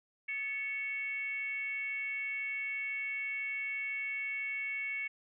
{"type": "tone with frequency modulation", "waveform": "sine", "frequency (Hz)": 2217, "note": "C#7", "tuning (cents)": 0, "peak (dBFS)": -34, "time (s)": [0.28, 5.08], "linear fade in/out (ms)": 10, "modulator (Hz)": 488, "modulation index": 0.5, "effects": []}